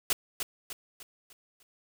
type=noise with echo; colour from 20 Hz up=white; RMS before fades=-26 dBFS; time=0.1-0.13 s; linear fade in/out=2 ms; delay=300 ms; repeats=5; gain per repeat=-7 dB; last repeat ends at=1.63 s; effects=none